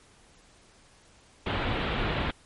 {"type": "low-pass noise", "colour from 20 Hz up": "pink", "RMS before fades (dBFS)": -29, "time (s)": [1.46, 2.31], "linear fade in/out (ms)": 5, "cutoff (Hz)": 3700, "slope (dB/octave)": 48, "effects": ["pink hiss -58 dBFS RMS until 2.45 s", "MP3 48 kbps"]}